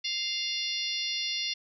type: harmonic tone with a mistuned harmonic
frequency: 698.5 Hz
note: F5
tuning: in tune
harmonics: 3 / 4 / 5 / 6 / 7 / 8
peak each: -39 / -36 / -35 / -36 / -36 / -38 dBFS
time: 0.04-1.54 s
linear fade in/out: 10 ms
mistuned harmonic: 6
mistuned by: +48 cents
effects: none